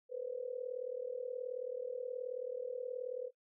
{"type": "tone with amplitude modulation", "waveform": "sine", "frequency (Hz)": 500, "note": "B4", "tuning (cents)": 21, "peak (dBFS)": -34, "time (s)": [0.09, 3.31], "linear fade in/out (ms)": 50, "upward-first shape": "sine", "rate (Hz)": 38.7, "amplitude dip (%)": 90, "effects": ["noise-tail reverb RT60 0.1 s tail -22 dB re dry"]}